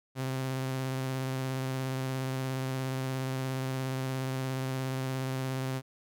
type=tone with vibrato; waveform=sawtooth; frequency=131.5 Hz; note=C3; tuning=9 cents sharp; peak=-27 dBFS; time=0.15-5.82 s; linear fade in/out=50 ms; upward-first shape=square; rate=17 Hz; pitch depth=17 cents each way; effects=none